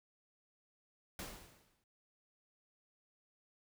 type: noise with exponential decay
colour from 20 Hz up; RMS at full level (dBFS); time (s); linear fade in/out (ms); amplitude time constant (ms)
pink; -43; 1.19-1.84; 2; 140
effects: none